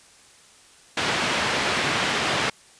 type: band-pass noise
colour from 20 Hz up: white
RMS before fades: -24 dBFS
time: 0.97-2.5 s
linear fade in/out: 5 ms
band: 100 to 2800 Hz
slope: 12 dB/octave
effects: white hiss -52 dBFS RMS until 2.79 s + resampled to 22050 Hz